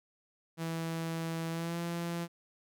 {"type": "tone with pitch glide", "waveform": "sawtooth", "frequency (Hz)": [164.3, 170.39], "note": ["E3", "F3"], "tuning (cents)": [-5, -42], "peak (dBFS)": -30, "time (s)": [0.57, 2.28], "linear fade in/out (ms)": 50, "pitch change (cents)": 63, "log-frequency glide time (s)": [1.5, 1.78], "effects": []}